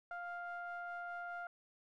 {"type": "ring-modulated tone", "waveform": "triangle", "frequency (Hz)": 349.2, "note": "F4", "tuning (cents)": 0, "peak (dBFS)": -37, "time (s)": [0.11, 1.47], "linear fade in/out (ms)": 2, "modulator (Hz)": 1050, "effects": []}